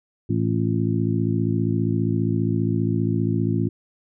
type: harmonic tone with a mistuned harmonic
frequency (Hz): 55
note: A1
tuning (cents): 0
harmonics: 2 / 3 / 4 / 5 / 6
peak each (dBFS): -23 / -25 / -26 / -27 / -28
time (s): 0.29-3.69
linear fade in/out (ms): 10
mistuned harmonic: 6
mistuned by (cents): +79
effects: none